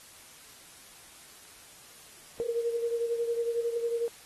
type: beating tone pair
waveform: sine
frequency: 466.2 / 477.2 Hz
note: A#4 / A#4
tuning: 0 / +41 cents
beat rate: 11 Hz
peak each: -28 / -35 dBFS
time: 2.4-4.08 s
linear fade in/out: 0 ms
effects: white hiss -52 dBFS RMS until 4.25 s + AAC 32 kbps

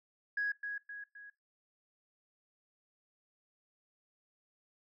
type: tone with echo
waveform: sine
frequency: 1661.2 Hz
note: G#6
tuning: in tune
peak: -30 dBFS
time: 0.37-0.52 s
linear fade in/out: 5 ms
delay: 260 ms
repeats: 3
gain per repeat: -6 dB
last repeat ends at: 1.3 s
effects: noise-tail reverb RT60 0.2 s tail -19 dB re dry + tanh soft clip ceiling -26 dBFS

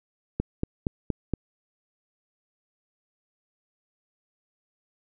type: click train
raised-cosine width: 3 ms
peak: -12 dBFS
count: 5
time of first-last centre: 0.4-1.337 s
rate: 4.27 Hz
effects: none

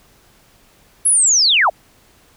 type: linear sweep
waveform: sine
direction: down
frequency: 11000 to 522 Hz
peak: -10 dBFS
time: 1.05-1.7 s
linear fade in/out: 10 ms
effects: pink hiss -52 dBFS RMS until 2.36 s

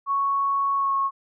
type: tone with pitch glide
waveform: sine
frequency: 1108.7 to 1095.3 Hz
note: C#6 to C#6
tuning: 0 to -21 cents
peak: -20 dBFS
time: 0.06-1.11 s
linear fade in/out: 50 ms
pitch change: -21 cents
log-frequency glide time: 0.75-0.93 s
effects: none

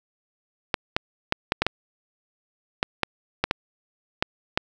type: clicks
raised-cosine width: 0.3 ms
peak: -4 dBFS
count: 12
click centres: 0.742 / 0.965 / 1.324 / 1.521 / 1.62 / 1.666 / 2.829 / 3.033 / 3.44 / 3.511 / 4.225 / 4.575 s
effects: 7-bit

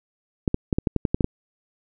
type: clicks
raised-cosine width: 3 ms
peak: -7 dBFS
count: 10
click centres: 0.478 / 0.544 / 0.728 / 0.785 / 0.872 / 0.963 / 1.052 / 1.145 / 1.208 / 1.244 s
effects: none

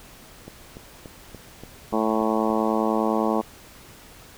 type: click train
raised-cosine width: 2 ms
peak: -25 dBFS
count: 8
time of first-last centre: 0.48-2.503 s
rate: 3.46 Hz
type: harmonic tone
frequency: 110 Hz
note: A2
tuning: in tune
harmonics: 2 / 3 / 4 / 5 / 6 / 7 / 8 / 9 / 10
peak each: -25 / -27 / -28 / -29 / -30 / -30 / -31 / -32 / -32 dBFS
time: 1.92-3.42 s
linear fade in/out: 20 ms
effects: pink hiss -47 dBFS RMS until 4.37 s

